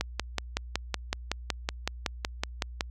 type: click train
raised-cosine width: 0.2 ms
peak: -10 dBFS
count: 16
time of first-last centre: 0.01-2.809 s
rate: 5.36 Hz
effects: added 60 Hz sine -39 dBFS peak until 2.9 s